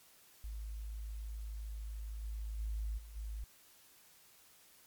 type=tone with level steps; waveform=sine; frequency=53.5 Hz; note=A1; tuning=48 cents flat; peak=-40 / -38 / -35 / -48 / -39 dBFS; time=0.44-3.44 s; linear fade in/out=0 ms; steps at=2.22 / 2.58 / 2.97 / 3.15 s; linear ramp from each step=20 ms; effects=white hiss -63 dBFS RMS until 4.86 s + MP3 96 kbps